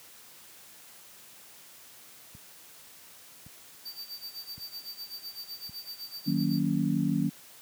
click train, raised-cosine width 5 ms, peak -35 dBFS, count 4, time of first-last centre 2.35-5.694 s, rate 0.897 Hz
square tone with tremolo, 4633 Hz, D8, 24 cents flat, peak -37 dBFS, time 3.85-6.6 s, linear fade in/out 10 ms, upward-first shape sine, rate 7.9 Hz, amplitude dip 85%
sine chord, D# minor seventh, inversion none, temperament just, 155.56 / 186.68 / 233.3 / 280 Hz, D#3 / F#3 / A#3 / C#4, 0 / +16 / +2 / +18 cents, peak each -30 dBFS, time 6.26-7.3 s, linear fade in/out 20 ms
effects white hiss -52 dBFS RMS until 7.61 s + high-pass 80 Hz 12 dB/octave

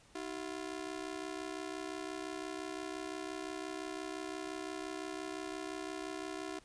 sawtooth ring-modulated tone, 345.7 Hz, F4, 18 cents flat, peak -33 dBFS, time 0.15-6.59 s, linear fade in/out 5 ms, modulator 32.9 Hz, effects pink hiss -63 dBFS RMS until 6.64 s + resampled to 22050 Hz

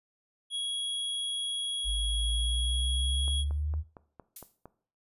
square tone, 3322 Hz, G#7, in tune, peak -31 dBFS, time 0.5-3.45 s, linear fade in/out 50 ms
sine linear sweep, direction up, 49.93 to 77.5 Hz, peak -28 dBFS, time 1.84-3.84 s, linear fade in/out 50 ms
click train, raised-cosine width 1 ms, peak -32 dBFS, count 7, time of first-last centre 3.28-4.656 s, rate 4.36 Hz
violet noise with exponential decay, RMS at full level -37 dBFS, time 4.36-4.57 s, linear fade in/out 5 ms, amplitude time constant 44 ms
effects noise-tail reverb RT60 0.5 s tail -17 dB re dry + resampled to 32000 Hz

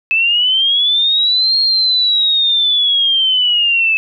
sine linear two-way sweep, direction up then down, 2600 to 4261 to 2600 Hz, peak -10 dBFS, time 0.11-3.97 s, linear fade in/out 0 ms, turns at 1.59 s, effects none

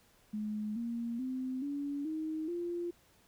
sine tone with pitch steps, 212.1 / 234 / 258.1 / 284.8 / 314.1 / 346.6 Hz, G#3 / A#3 / C4 / C#4 / D#4 / F4, +37 / +7 / -23 / +47 / +16 / -13 cents, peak -34 dBFS, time 0.33-2.91 s, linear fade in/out 10 ms, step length 430 ms, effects pink hiss -66 dBFS RMS until 3.27 s

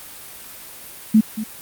sine tone with echo, 218.2 Hz, A3, 14 cents flat, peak -8 dBFS, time 1.14-1.21 s, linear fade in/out 10 ms, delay 230 ms, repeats 1, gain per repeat -14 dB, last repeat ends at 1.44 s, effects white hiss -38 dBFS RMS until 1.61 s + Opus 32 kbps

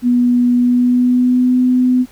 sine tone with pitch glide, 244.5 to 252 Hz, B3 to B3, -17 to +35 cents, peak -9 dBFS, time 0.02-2.06 s, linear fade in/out 50 ms, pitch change +52 cents, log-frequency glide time 0.56-1.59 s, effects pink hiss -46 dBFS RMS until 2.11 s

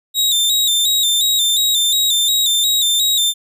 sawtooth tone with vibrato, 3691 Hz, A#7, 18 cents flat, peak -10 dBFS, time 0.14-3.34 s, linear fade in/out 50 ms, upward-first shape square, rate 2.8 Hz, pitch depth 55 cents each way, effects none

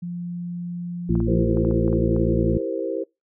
sine tone, 174.61 Hz, F3, in tune, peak -27 dBFS, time 0.02-1.5 s, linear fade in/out 10 ms
harmonic tone, 56.8 Hz, A#1, 44 cents flat, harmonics 1 / 2 / 3 / 4 / 6, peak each -25 / -25 / -25 / -25 / -25 dBFS, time 1.09-2.58 s, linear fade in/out 5 ms
clicks, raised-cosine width 1 ms, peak -24 dBFS, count 8, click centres 1.154 / 1.203 / 1.572 / 1.649 / 1.711 / 1.879 / 1.929 / 2.164 s
sine chord, C dominant seventh, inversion first, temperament equal, 329.6 / 392 / 466.2 / 523.3 Hz, E4 / G4 / Bb4 / C5, 0 / 0 / 0 / 0 cents, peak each -29 dBFS, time 1.27-3.04 s, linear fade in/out 10 ms
effects noise-tail reverb RT60 0.2 s tail -23 dB re dry

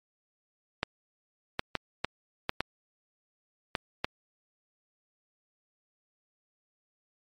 clicks, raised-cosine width 0.3 ms, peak -11 dBFS, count 8, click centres 0.831 / 1.594 / 1.753 / 2.046 / 2.494 / 2.606 / 3.752 / 4.045 s, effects MP3 64 kbps

